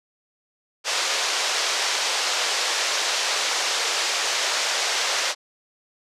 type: band-pass noise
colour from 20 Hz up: white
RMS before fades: -24 dBFS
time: 0.84-5.35 s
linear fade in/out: 50 ms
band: 450 to 6300 Hz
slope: 24 dB/octave
effects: resampled to 32000 Hz